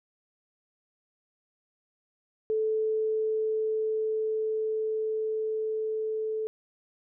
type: tone with level ramp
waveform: sine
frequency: 436.6 Hz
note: A4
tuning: 13 cents flat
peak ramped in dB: -24 to -28 dBFS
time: 2.5-6.47 s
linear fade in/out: 0 ms
effects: none